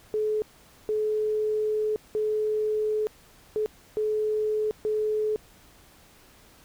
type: tone bursts at uneven times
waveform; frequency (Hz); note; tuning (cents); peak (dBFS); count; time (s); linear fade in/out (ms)
sine; 428.5; A4; -46; -23; 6; 0.14-0.42 / 0.89-1.96 / 2.15-3.07 / 3.56-3.66 / 3.97-4.71 / 4.85-5.36; 0
effects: pink hiss -55 dBFS RMS until 6.64 s